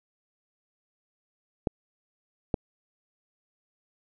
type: clicks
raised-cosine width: 2 ms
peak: -11 dBFS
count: 2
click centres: 1.672 / 2.542 s
effects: none